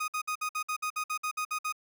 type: tone bursts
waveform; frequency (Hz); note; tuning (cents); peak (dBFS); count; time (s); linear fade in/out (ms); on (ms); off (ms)
30% pulse; 1244.5; D#6; 0; -27; 13; 0-1.725; 10; 81; 56
effects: none